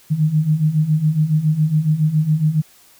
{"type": "beating tone pair", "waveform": "sine", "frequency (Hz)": [150, 157.2], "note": ["D3", "D#3"], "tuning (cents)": [37, 18], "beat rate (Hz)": 7.2, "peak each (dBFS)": [-19, -15], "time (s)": [0.1, 2.62], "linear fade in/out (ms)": 20, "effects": ["white hiss -50 dBFS RMS until 2.99 s"]}